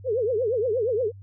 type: tone with vibrato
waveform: sine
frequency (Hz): 465.2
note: A#4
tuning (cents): -4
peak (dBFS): -21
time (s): 0.04-1.12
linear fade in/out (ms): 50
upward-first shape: triangle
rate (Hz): 8.5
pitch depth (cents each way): 260
effects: added 98 Hz sine -41 dBFS peak until 1.22 s